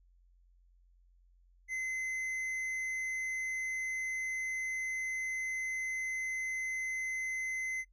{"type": "tone with tanh clipping", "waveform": "sine", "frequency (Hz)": 2052, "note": "C7", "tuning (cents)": -34, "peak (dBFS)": -35, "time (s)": [1.68, 7.85], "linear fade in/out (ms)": 50, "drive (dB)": 8, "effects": ["noise-tail reverb RT60 0.1 s tail -24 dB re dry", "added 44 Hz sine -62 dBFS peak until 7.92 s"]}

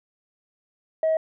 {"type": "tone", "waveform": "sine", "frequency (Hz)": 638, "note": "D#5", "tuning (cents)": 43, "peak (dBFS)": -17, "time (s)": [1.03, 1.17], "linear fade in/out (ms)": 2, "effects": ["tanh soft clip ceiling -16 dBFS"]}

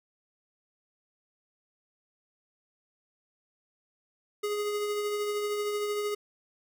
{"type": "tone with tremolo", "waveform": "square", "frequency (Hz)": 415.3, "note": "G#4", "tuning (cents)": 0, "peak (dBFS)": -28, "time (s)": [4.43, 6.15], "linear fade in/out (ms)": 10, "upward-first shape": "triangle", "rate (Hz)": 13, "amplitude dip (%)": 35, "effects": []}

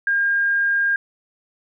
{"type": "tone", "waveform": "sine", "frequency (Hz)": 1612, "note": "G6", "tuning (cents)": 48, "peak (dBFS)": -16, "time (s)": [0.07, 0.96], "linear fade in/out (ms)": 2, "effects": []}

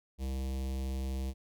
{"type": "tone with notch filter", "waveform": "square", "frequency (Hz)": 66, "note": "C2", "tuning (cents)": 16, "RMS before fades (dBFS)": -35, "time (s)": [0.18, 1.34], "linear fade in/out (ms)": 50, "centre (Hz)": 1400, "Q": 0.61, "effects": []}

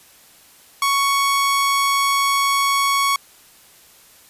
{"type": "tone", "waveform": "sawtooth", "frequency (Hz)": 1112, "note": "C#6", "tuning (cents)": 5, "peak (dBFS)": -12, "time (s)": [0.82, 3.16], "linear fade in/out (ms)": 2, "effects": ["white hiss -49 dBFS RMS until 4.29 s", "resampled to 32000 Hz"]}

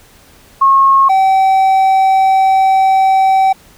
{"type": "tone pair in turn", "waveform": ["sine", "triangle"], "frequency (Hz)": [1086, 767.9], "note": ["C#6", "G5"], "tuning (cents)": [-36, -36], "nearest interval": "tritone", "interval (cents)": 600, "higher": "first", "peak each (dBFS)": -5, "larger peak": "neither", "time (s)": [[0.61, 1.09], [1.09, 3.53]], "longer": "second", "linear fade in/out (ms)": 10, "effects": ["pink hiss -44 dBFS RMS until 3.77 s"]}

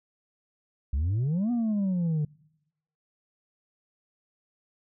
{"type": "exponential two-way sweep", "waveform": "sine", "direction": "up then down", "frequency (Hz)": [64.1, 245.8, 146.8], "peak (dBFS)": -21, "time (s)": [0.93, 2.25], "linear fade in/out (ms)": 5, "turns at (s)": 1.51, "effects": ["noise-tail reverb RT60 0.8 s tail -25 dB re dry", "tanh soft clip ceiling -23 dBFS"]}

